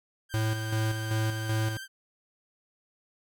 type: tone with vibrato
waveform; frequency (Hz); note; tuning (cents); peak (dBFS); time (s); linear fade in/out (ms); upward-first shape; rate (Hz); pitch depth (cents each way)
sawtooth; 1568; G6; 0; -35; 0.29-1.88; 50; triangle; 15; 31
type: tone with tremolo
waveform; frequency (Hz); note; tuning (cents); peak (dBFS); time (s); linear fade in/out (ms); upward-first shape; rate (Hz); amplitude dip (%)
square; 110; A2; 0; -26; 0.34-1.77; 0; square; 2.6; 50
effects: none